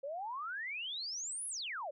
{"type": "exponential two-way sweep", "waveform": "sine", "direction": "up then down", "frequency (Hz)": [531, 11000, 531], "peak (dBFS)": -38, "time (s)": [0.03, 1.91], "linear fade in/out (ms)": 10, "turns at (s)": 1.47, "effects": []}